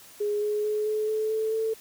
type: tone with pitch steps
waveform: sine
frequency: 415.3 / 419.9 / 424.5 / 429.2 / 433.9 / 438.7 / 443.6 Hz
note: G#4 / G#4 / G#4 / A4 / A4 / A4 / A4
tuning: 0 / +19 / +38 / -43 / -24 / -5 / +14 cents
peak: -24 dBFS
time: 0.2-1.74 s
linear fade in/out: 10 ms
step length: 220 ms
effects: white hiss -50 dBFS RMS until 1.8 s